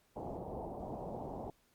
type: low-pass noise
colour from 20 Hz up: white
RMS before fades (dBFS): -43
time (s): 0.16-1.5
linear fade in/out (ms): 2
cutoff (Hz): 860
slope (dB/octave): 48
effects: pink hiss -72 dBFS RMS until 1.74 s + Opus 48 kbps